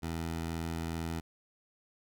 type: tone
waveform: 15% pulse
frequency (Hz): 82.41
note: E2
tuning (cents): 0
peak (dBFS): -28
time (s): 0.02-1.21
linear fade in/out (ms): 20
effects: none